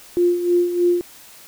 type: tone with tremolo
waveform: sine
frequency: 351.1 Hz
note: F4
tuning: 9 cents sharp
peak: -12 dBFS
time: 0.17-1.01 s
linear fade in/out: 0 ms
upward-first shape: sine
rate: 3.2 Hz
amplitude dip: 65%
effects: white hiss -44 dBFS RMS until 1.47 s